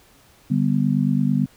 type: chord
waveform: sine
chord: G major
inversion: second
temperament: just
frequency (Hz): 147 / 196 / 245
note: D3 / G3 / B3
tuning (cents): +2 / 0 / -14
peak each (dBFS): -21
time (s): 0.5-1.46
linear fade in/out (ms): 10
effects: pink hiss -54 dBFS RMS until 1.56 s

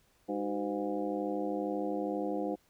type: harmonic tone with a mistuned harmonic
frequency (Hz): 102.2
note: G#2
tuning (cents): -27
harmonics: 2 / 3 / 4 / 5 / 6 / 7 / 8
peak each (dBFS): -40 / -35 / -39 / -37 / -49 / -40 / -47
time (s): 0.28-2.56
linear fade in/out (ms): 20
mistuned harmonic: 4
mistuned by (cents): -130
effects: pink hiss -69 dBFS RMS until 2.69 s

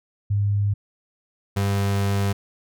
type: tone pair in turn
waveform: sine / 35% pulse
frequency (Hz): 101.7 / 99.49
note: G#2 / G2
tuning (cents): -36 / +26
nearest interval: unison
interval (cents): 38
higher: first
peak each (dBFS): -18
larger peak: neither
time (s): 0.3-0.74 / 1.56-2.33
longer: second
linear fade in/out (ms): 10
effects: none

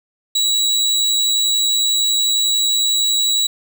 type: tone with amplitude modulation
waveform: 30% pulse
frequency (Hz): 3898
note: B7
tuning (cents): -23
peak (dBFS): -10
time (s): 0.35-3.47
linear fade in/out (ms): 5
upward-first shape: sine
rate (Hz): 111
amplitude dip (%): 40
effects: none

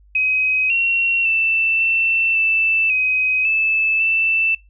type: tone with pitch steps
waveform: sine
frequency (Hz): 2529 / 2733 / 2664 / 2680 / 2649 / 2523 / 2623 / 2657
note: D#7 / F7 / E7 / E7 / E7 / D#7 / E7 / E7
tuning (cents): +28 / -38 / +18 / +28 / +8 / +23 / -9 / +13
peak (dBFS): -14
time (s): 0.15-4.55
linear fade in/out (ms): 5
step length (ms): 550
effects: noise-tail reverb RT60 0.2 s tail -22 dB re dry + added 50 Hz sine -47 dBFS peak until 4.69 s

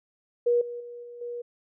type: tone with level steps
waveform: sine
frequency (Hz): 479.8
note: A#4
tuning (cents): +50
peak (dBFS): -19 / -33 / -38 / -40 / -32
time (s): 0.46-1.42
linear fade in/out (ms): 10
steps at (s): 0.61 / 0.8 / 1.03 / 1.21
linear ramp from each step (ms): 5
effects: none

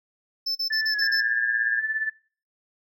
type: tone bursts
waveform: triangle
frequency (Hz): 5274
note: E8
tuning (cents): 0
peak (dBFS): -23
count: 6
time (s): 0.46-1.208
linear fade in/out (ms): 10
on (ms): 93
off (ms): 38
type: tone with pitch glide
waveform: sine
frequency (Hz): 1754 to 1636.5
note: A6 to G#6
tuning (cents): -6 to -26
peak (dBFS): -24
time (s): 0.7-1.8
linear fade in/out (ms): 10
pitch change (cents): -120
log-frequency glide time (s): 0.88-1.04
type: tone with tremolo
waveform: sine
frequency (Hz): 1754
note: A6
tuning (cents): -6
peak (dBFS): -21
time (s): 1.01-2.1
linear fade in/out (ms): 10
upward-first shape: triangle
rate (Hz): 17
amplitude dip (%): 75
effects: noise-tail reverb RT60 0.4 s tail -20 dB re dry

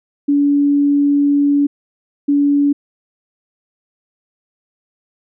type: tone pair in turn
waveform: sine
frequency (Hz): 285.9 / 285.9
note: D4 / D4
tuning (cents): -46 / -46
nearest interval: unison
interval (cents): 0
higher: neither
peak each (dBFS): -10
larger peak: neither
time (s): 0.28-1.67 / 2.28-2.73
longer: first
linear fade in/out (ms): 10
effects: none

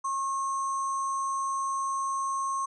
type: tone with sample-and-hold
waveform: sine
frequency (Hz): 1085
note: C#6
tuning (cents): -37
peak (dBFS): -27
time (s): 0.04-2.66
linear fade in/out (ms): 10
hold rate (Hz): 7350
effects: resampled to 22050 Hz

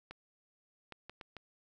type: clicks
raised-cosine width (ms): 0.3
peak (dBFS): -30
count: 5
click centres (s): 0.11 / 0.923 / 1.096 / 1.212 / 1.367
effects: none

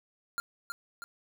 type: tone with echo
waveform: square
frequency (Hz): 1396.9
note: F6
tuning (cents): 0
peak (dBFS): -31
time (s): 0.38-0.4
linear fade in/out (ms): 0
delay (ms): 320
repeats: 2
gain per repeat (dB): -5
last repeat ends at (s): 1.04
effects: 10-bit

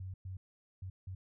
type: tone bursts at uneven times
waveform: sine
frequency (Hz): 93.8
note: F#2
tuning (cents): +24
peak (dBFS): -40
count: 4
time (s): 0-0.14 / 0.25-0.37 / 0.82-0.9 / 1.07-1.15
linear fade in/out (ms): 5
effects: none

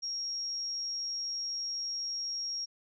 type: tone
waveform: sine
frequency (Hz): 5588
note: F8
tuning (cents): 0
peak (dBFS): -33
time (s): 0.02-2.66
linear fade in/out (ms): 20
effects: none

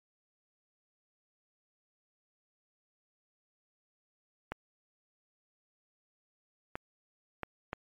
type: clicks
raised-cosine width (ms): 0.5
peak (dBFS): -20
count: 4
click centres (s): 4.52 / 6.755 / 7.433 / 7.731
effects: MP3 64 kbps

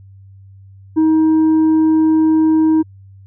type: tone with tanh clipping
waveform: triangle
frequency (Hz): 316.1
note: D#4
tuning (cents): +27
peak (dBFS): -10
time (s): 0.96-2.83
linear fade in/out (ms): 20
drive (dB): 8
effects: added 97 Hz sine -38 dBFS peak until 3.26 s

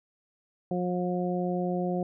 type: harmonic tone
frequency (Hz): 179.2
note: F3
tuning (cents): +45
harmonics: 1 / 2 / 3 / 4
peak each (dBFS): -29 / -32 / -34 / -35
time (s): 0.71-2.03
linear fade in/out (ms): 2
effects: none

